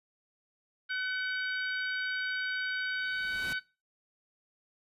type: harmonic tone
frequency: 754 Hz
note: F#5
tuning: 32 cents sharp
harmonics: 2 / 3 / 4 / 5 / 6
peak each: -32 / -42 / -43 / -44 / -47 dBFS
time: 0.89-3.6 s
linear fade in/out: 20 ms
type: noise with exponential growth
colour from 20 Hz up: pink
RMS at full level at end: -41 dBFS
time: 2.74-3.53 s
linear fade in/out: 2 ms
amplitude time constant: 170 ms
effects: noise-tail reverb RT60 0.3 s tail -20 dB re dry + resampled to 32000 Hz